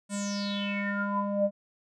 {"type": "tone with low-pass filter sweep", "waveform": "square", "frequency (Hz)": 201.9, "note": "G#3", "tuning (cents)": -49, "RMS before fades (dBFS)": -30, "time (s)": [0.09, 1.51], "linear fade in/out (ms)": 50, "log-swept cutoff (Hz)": [8900, 520], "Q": 9, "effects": []}